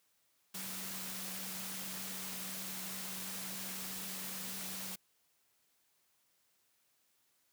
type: tone in noise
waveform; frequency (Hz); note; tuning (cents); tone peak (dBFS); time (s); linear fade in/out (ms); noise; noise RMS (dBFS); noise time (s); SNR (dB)
sine; 189; F#3; +37; -50; 0.54-4.96; 10; white; -43; 0.54-4.96; -10
effects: white hiss -75 dBFS RMS until 7.52 s + high-pass 80 Hz 12 dB/octave